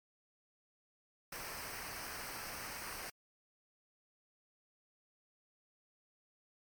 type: noise with comb filter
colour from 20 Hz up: pink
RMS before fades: -45 dBFS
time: 1.32-3.1 s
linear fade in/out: 5 ms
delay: 0.28 ms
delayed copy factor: -0.7
effects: MP3 96 kbps